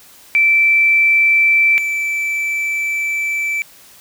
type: tone pair in turn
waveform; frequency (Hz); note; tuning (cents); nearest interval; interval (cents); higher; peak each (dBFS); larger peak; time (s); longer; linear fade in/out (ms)
sine / triangle; 2331 / 2323; D7 / D7; -14 / -20; unison; 6; first; -9 / -15; first; 0.35-1.78 / 1.78-3.62; second; 0
effects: white hiss -44 dBFS RMS until 4 s